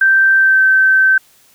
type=tone with pitch glide; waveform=sine; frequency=1564 to 1545.1 Hz; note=G6 to G6; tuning=-4 to -25 cents; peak=-7 dBFS; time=0.01-1.18 s; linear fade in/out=5 ms; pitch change=-21 cents; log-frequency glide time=0.36-0.62 s; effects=white hiss -50 dBFS RMS until 1.54 s